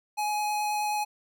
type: tone with vibrato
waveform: square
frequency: 840 Hz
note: G#5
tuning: 19 cents sharp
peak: -27 dBFS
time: 0.17-1.05 s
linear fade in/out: 20 ms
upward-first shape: triangle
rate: 9.4 Hz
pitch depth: 8 cents each way
effects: none